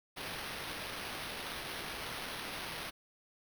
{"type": "noise with sample-and-hold", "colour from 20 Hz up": "white", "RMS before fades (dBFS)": -42, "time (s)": [0.16, 2.91], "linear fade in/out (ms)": 20, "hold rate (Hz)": 7350, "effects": []}